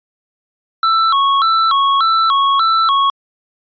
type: tone with vibrato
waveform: square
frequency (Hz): 1211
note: D#6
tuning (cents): -47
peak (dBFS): -11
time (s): 0.83-3.1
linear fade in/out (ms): 2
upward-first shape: square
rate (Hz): 1.7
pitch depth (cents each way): 160
effects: resampled to 11025 Hz